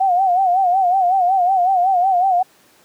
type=tone with vibrato; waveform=sine; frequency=740 Hz; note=F#5; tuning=in tune; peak=-12 dBFS; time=0-2.43 s; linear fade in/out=10 ms; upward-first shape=sine; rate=5.4 Hz; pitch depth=98 cents each way; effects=pink hiss -52 dBFS RMS until 2.84 s + high-pass 200 Hz 12 dB/octave